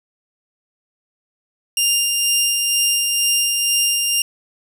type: tone with tremolo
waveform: 15% pulse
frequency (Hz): 2799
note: F7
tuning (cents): +3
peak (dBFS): -7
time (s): 1.77-4.22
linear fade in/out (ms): 2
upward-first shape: sine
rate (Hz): 2.1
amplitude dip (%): 30
effects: none